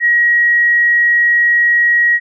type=tone; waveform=sine; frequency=1900 Hz; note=A#6; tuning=33 cents sharp; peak=-8 dBFS; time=0-2.2 s; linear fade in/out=50 ms; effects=none

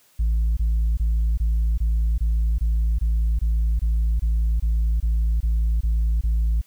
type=tone bursts; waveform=sine; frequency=55.5 Hz; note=A1; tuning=16 cents sharp; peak=-15 dBFS; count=16; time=0.19-6.615 s; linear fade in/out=10 ms; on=380 ms; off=23 ms; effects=tanh soft clip ceiling -16 dBFS + white hiss -58 dBFS RMS until 6.66 s

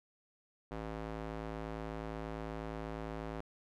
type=tone with band-pass filter; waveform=square; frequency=54.2 Hz; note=A1; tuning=25 cents flat; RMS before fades=-42 dBFS; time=0.71-3.41 s; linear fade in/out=5 ms; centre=610 Hz; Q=0.55; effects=none

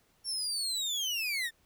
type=linear sweep; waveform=30% pulse; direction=down; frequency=5500 to 1760 Hz; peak=-28 dBFS; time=0.24-1.51 s; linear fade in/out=50 ms; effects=pink hiss -69 dBFS RMS until 1.65 s

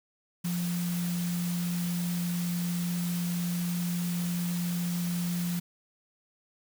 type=tone in noise; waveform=sine; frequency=174.61 Hz; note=F3; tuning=in tune; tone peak=-28 dBFS; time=0.44-5.6 s; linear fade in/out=10 ms; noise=white; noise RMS=-40 dBFS; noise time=0.44-5.6 s; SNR=+9 dB; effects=none

